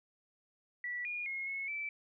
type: tone with pitch steps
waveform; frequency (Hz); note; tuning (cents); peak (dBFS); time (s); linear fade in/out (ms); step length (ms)
sine; 1953 / 2433 / 2158 / 2187 / 2321; B6 / D#7 / C#7 / C#7 / D7; -20 / -39 / -47 / -24 / -21; -36; 0.84-1.89; 2; 210
effects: none